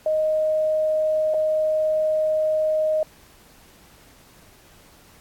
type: tone with dropouts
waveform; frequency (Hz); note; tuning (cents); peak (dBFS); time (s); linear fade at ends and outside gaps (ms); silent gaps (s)
sine; 622.3; D#5; 0; -18; 0.06-3.03; 2; 1.339-1.343
effects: pink hiss -52 dBFS RMS until 5.2 s + AAC 64 kbps